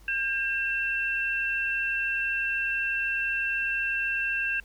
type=tone pair together; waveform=sine; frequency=1602 / 2694 Hz; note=G6 / E7; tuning=+37 / +37 cents; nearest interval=major sixth; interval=900 cents; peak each=-28 dBFS; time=0.08-4.6 s; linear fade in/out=2 ms; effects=added 50 Hz sine -50 dBFS peak until 4.64 s + pink hiss -59 dBFS RMS until 4.64 s